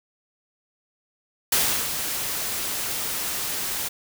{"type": "noise with ADSR envelope", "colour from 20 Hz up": "white", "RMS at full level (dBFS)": -20, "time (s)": [1.52, 3.89], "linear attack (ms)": 4, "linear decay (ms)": 340, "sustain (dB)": -8, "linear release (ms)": 15, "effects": []}